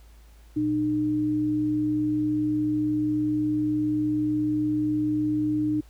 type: tone pair together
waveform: sine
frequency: 120.6 / 303.9 Hz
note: B2 / D#4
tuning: -41 / -41 cents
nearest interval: octave + major third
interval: 1600 cents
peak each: -33 / -22 dBFS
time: 0.56-5.81 s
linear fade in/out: 10 ms
effects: added 55 Hz sine -48 dBFS peak until 5.89 s + pink hiss -60 dBFS RMS until 5.89 s